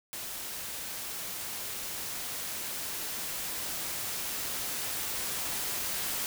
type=noise with level ramp; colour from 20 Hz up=white; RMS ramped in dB=-39 to -33 dBFS; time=0.13-6.26 s; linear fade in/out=0 ms; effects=none